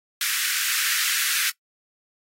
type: high-pass noise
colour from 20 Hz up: pink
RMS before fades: -24 dBFS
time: 0.21-1.5 s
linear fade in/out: 2 ms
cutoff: 1400 Hz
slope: 48 dB/octave
effects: noise-tail reverb RT60 0.1 s tail -19 dB re dry + AAC 48 kbps